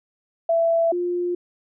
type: tone pair in turn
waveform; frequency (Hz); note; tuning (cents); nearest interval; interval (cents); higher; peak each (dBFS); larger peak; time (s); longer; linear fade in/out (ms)
sine; 666 / 352.8; E5 / F4; +18 / +18; major seventh; 1100; first; -16 / -21; first; 0.49-0.92 / 0.92-1.35; neither; 5
effects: none